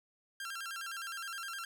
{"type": "tone with vibrato", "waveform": "sawtooth", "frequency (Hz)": 1476, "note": "F#6", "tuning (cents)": -5, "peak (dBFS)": -36, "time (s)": [0.4, 1.65], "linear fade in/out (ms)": 2, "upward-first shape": "square", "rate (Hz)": 9.7, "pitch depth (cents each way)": 140, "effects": []}